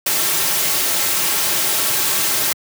white noise with comb filter, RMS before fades -18 dBFS, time 0.06-2.53 s, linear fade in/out 5 ms, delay 4.1 ms, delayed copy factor -0.55, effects high-pass 150 Hz 12 dB/octave

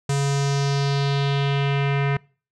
square tone with low-pass filter sweep, 140 Hz, C#3, 18 cents sharp, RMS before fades -21 dBFS, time 0.09-2.17 s, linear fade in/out 5 ms, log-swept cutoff 7900 to 2100 Hz, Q 2.5, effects noise-tail reverb RT60 0.4 s tail -25 dB re dry

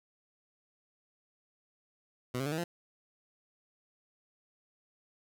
15% pulse tone with pitch steps, 124.7 / 135.2 / 146.59 / 158.94 / 172.32 Hz, B2 / C#3 / D3 / D#3 / F3, +17 / -43 / -3 / +37 / -23 cents, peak -26 dBFS, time 2.34-2.64 s, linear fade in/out 5 ms, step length 60 ms, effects none

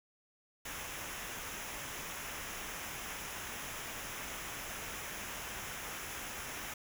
pink noise with comb filter, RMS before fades -43 dBFS, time 0.65-6.74 s, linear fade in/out 5 ms, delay 0.23 ms, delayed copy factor -0.6, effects none

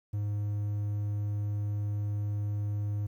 triangle tone, 103.3 Hz, G#2, 9 cents flat, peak -27 dBFS, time 0.13-3.07 s, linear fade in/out 10 ms, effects 11-bit

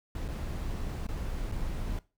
brown noise with dropouts, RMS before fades -34 dBFS, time 0.15-1.99 s, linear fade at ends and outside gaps 2 ms, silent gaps 0.281-0.286 / 1.068-1.087 / 1.516-1.521 s, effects noise-tail reverb RT60 0.3 s tail -19 dB re dry

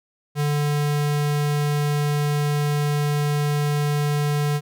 square tone, 146.83 Hz, D3, in tune, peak -20 dBFS, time 0.35-4.61 s, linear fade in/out 50 ms, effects none

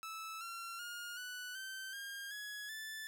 sawtooth tone with pitch steps, 1310 / 1365.6 / 1423.6 / 1484.1 / 1547.1 / 1612.8 / 1681.3 / 1752.7 Hz, E6 / F6 / F6 / F#6 / G6 / G6 / G#6 / A6, -11 / -39 / +33 / +5 / -23 / +49 / +21 / -7 cents, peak -40 dBFS, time 0.03-3.07 s, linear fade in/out 0 ms, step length 380 ms, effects none

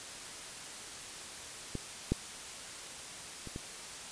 clicks, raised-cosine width 3 ms, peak -23 / -15 / -30 / -26 dBFS, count 4, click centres 1.753 / 2.12 / 3.473 / 3.561 s, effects white hiss -45 dBFS RMS until 4.11 s + resampled to 22050 Hz

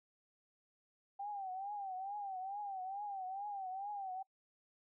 sine tone with vibrato, 784 Hz, G5, in tune, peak -40 dBFS, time 1.19-4.23 s, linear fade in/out 10 ms, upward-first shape triangle, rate 2.3 Hz, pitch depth 120 cents each way, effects noise-tail reverb RT60 0.1 s tail -23 dB re dry

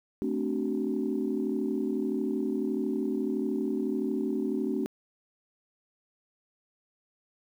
sine chord, D dominant seventh, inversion second, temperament equal with one note detuned, 220 / 261.6 / 293.7 / 378.4 Hz, A3 / C4 / D4 / F#4, 0 / 0 / 0 / +39 cents, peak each -32 dBFS, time 0.22-4.86 s, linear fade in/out 0 ms, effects tanh soft clip ceiling -18 dBFS + 10-bit

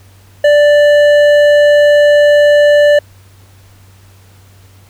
sine tone with hard clipping, 587 Hz, D5, 1 cent flat, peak -6 dBFS, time 0.44-2.99 s, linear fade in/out 5 ms, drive 9 dB, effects added 96 Hz sine -40 dBFS peak until 4.89 s + pink hiss -47 dBFS RMS until 4.89 s

